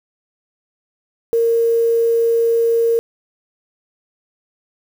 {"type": "tone with quantisation", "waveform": "sine", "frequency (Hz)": 462, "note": "A#4", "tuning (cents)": -16, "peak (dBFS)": -12, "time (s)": [1.33, 2.99], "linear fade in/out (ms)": 0, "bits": 6, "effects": []}